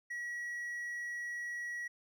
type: tone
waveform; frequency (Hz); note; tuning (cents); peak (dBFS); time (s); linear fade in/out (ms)
triangle; 1921; B6; -48; -36; 0.1-1.88; 10
effects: none